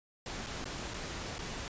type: noise with dropouts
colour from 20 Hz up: pink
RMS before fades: -40 dBFS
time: 0.26-1.68 s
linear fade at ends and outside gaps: 1 ms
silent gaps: 0.463-0.467 / 0.643-0.655 / 0.937-0.942 / 1.383-1.39 s
effects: resampled to 16000 Hz